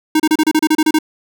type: tone bursts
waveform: square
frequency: 311.1 Hz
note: D#4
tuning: in tune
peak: -10 dBFS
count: 11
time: 0.15-0.988 s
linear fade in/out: 5 ms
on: 48 ms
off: 31 ms
effects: none